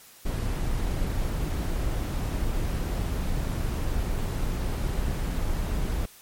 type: noise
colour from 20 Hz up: brown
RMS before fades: -27 dBFS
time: 0.25-6.06 s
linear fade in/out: 10 ms
effects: white hiss -51 dBFS RMS until 6.21 s + MP3 64 kbps